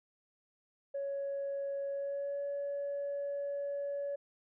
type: tone with pitch glide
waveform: sine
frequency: 557 to 566.1 Hz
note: C#5 to C#5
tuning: +8 to +36 cents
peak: -33 dBFS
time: 0.94-4.16 s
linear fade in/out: 10 ms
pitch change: +28 cents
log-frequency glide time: 1.9-2.41 s
effects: tanh soft clip ceiling -31 dBFS